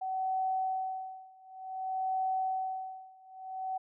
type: tone with tremolo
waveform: sine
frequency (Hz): 756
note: F#5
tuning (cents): +37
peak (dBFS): -28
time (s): 0.01-3.78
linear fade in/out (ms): 10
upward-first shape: sine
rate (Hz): 0.55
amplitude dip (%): 95
effects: none